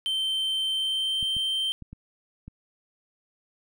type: tone with pitch glide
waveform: triangle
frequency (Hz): 3110 to 3128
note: G7 to G7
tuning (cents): -14 to -4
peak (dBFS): -23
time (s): 0.06-1.72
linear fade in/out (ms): 0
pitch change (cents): +10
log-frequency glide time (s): 0.72-1.24
type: clicks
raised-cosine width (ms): 5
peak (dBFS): -28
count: 5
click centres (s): 1.228 / 1.367 / 1.823 / 1.93 / 2.48
effects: none